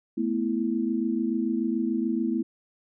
sine chord, A suspended second, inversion none, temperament equal, 220 / 246.9 / 329.6 Hz, A3 / B3 / E4, 0 / 0 / 0 cents, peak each -28 dBFS, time 0.17-2.43 s, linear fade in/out 10 ms, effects none

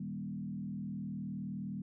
sine tone with frequency modulation, 196 Hz, G3, in tune, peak -37 dBFS, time 0-1.82 s, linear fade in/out 5 ms, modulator 39.6 Hz, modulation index 1.2, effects none

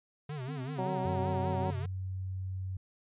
square tone with vibrato, 138.59 Hz, C#3, in tune, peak -37 dBFS, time 0.29-1.86 s, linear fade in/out 5 ms, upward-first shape sine, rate 5.2 Hz, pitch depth 180 cents each way
triangle tone with tremolo, 259.6 Hz, C4, 13 cents flat, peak -38 dBFS, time 0.48-1.71 s, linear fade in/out 5 ms, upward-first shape sine, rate 10 Hz, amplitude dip 55%
harmonic tone, 186.8 Hz, F#3, 17 cents sharp, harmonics 1 / 2 / 3 / 4 / 5, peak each -38 / -38 / -38 / -38 / -38 dBFS, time 0.78-1.71 s, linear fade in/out 10 ms
sine tone, 94 Hz, F#2, 28 cents sharp, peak -34 dBFS, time 1.05-2.77 s, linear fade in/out 5 ms
effects resampled to 8000 Hz

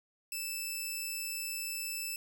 10% pulse tone, 2637 Hz, E7, in tune, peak -27 dBFS, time 0.32-2.16 s, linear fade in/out 2 ms, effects none

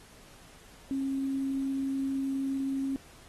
sine tone with quantisation, 270.7 Hz, C#4, 41 cents flat, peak -28 dBFS, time 0.91-2.96 s, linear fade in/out 0 ms, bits 9, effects pink hiss -55 dBFS RMS until 3.28 s + AAC 32 kbps

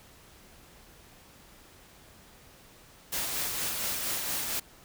white noise with tremolo, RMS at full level -31 dBFS, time 3.12-4.6 s, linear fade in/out 10 ms, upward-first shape sine, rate 4.3 Hz, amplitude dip 30%, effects pink hiss -55 dBFS RMS until 4.84 s

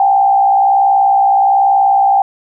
sine tone with frequency modulation, 790 Hz, G5, 13 cents sharp, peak -7 dBFS, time 0-2.22 s, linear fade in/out 2 ms, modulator 61.2 Hz, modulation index 0.66, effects none

